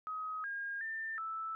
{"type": "tone with pitch steps", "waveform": "sine", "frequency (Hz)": [1265, 1621, 1790, 1316], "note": ["D#6", "G#6", "A6", "E6"], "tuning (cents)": [28, -42, 29, -3], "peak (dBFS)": -37, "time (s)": [0.07, 1.55], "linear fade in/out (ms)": 0, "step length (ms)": 370, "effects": []}